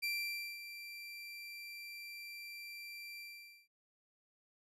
30% pulse tone with ADSR envelope, 2356 Hz, D7, 5 cents sharp, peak -32 dBFS, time 0.02-3.68 s, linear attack 19 ms, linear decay 540 ms, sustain -12 dB, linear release 490 ms, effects resampled to 32000 Hz

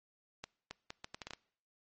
accelerating click train, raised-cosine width 0.2 ms, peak -25 dBFS, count 9, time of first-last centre 0.44-1.335 s, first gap 270 ms, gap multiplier 0.72, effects noise-tail reverb RT60 0.6 s tail -24 dB re dry + MP3 32 kbps

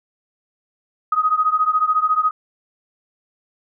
sine beating tone pair, 1250 / 1264 Hz, D#6 / D#6, +8 / +27 cents, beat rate 14 Hz, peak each -17 / -19 dBFS, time 1.12-2.31 s, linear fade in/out 5 ms, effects none

